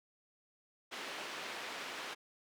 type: band-pass noise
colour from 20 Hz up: white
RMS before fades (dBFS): -44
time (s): 0.91-2.15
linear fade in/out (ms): 20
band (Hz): 290 to 2900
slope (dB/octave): 12
effects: none